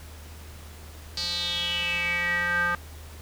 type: tone with band-pass filter sweep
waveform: square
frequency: 174.61 Hz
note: F3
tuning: in tune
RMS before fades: -27 dBFS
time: 1.17-2.75 s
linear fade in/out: 2 ms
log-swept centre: 4600 to 1400 Hz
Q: 6.9
effects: added 77 Hz sine -42 dBFS peak until 3.21 s + pink hiss -48 dBFS RMS until 3.21 s

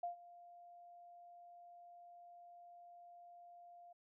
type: tone with ADSR envelope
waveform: sine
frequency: 698.5 Hz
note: F5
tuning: in tune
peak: -37 dBFS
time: 0.03-3.93 s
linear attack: 5 ms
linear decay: 120 ms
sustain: -19 dB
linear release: 8 ms
effects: none

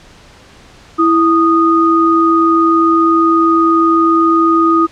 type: tone pair together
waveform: sine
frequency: 329.6 / 1237.6 Hz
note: E4 / D#6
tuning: 0 / -10 cents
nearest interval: octave + major seventh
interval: 2290 cents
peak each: -10 dBFS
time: 0.98-4.87 s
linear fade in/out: 20 ms
effects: pink hiss -41 dBFS RMS until 4.91 s + low-pass 6000 Hz 12 dB/octave

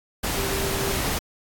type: tone in noise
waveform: sine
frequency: 392 Hz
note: G4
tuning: in tune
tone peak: -29 dBFS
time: 0.36-0.97 s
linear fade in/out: 10 ms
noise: pink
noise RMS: -26 dBFS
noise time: 0.23-1.19 s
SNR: -6 dB
effects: AAC 64 kbps

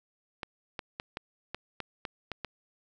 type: clicks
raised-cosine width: 0.3 ms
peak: -19 dBFS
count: 9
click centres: 0.432 / 0.792 / 0.999 / 1.171 / 1.546 / 1.803 / 2.052 / 2.317 / 2.447 s
effects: none

